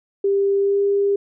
sine tone with pitch glide, 396.7 to 400.8 Hz, G4 to G4, +21 to +38 cents, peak -15 dBFS, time 0.24-1.16 s, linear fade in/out 5 ms, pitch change +17 cents, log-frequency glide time 0.58-0.81 s, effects none

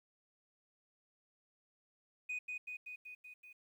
sine tone with echo, 2489 Hz, D#7, in tune, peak -35 dBFS, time 2.29-2.39 s, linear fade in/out 10 ms, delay 190 ms, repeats 6, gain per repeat -3 dB, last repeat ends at 3.53 s, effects tanh soft clip ceiling -36 dBFS + 12-bit

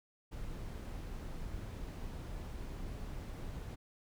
brown noise, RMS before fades -43 dBFS, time 0.31-3.76 s, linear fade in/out 20 ms, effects none

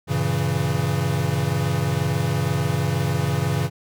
square chord, G diminished seventh, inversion none, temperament equal with one note detuned, 96.04 / 116.54 / 138.59 / 164.81 Hz, G2 / Bb2 / Db3 / Fb3, -35 / 0 / 0 / 0 cents, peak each -28 / -28 / -24 / -27 dBFS, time 0.07-3.7 s, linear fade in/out 50 ms, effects none

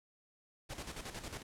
pink noise with tremolo, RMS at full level -43 dBFS, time 0.69-1.43 s, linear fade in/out 20 ms, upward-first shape square, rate 11 Hz, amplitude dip 60%, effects low-pass 10000 Hz 12 dB/octave

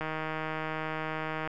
click train, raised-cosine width 0.5 ms, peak -19 dBFS, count 231, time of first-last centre 0.01-1.475 s, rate 157 Hz, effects none

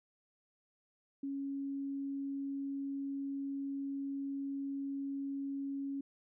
sine tone, 276.6 Hz, C#4, 4 cents flat, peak -36 dBFS, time 1.23-6.01 s, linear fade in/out 5 ms, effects none

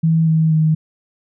sine tone with pitch steps, 162.2 / 159.6 / 157.04 Hz, E3 / D#3 / D#3, -28 / +44 / +16 cents, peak -11 dBFS, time 0.03-0.75 s, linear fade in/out 10 ms, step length 240 ms, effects none

